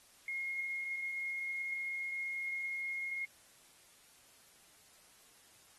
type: tone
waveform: sine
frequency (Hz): 2149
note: C7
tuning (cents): +46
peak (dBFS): -36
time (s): 0.28-3.25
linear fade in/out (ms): 2
effects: white hiss -63 dBFS RMS until 5.78 s + AAC 32 kbps